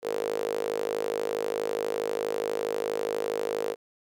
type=tone with high-pass filter; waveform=sawtooth; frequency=52.3 Hz; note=G#1; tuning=13 cents sharp; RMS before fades=-30 dBFS; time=0.02-3.76 s; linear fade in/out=50 ms; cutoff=460 Hz; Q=7.8; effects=none